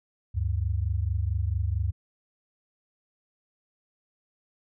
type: tone pair together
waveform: sine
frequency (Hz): 73.42 / 97.9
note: D2 / G2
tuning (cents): 0 / -2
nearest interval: perfect fourth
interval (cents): 498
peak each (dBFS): -27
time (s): 0.34-1.92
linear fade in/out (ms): 20
effects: none